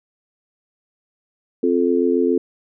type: chord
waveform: sine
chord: F major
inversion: second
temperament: just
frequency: 261.9 / 349.2 / 436.5 Hz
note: C4 / F4 / A4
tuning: +2 / 0 / -14 cents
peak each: -19 dBFS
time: 1.63-2.38 s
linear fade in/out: 5 ms
effects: none